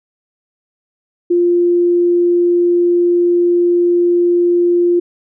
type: tone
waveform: sine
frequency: 349.2 Hz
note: F4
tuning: in tune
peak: -9 dBFS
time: 1.3-5 s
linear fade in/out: 10 ms
effects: none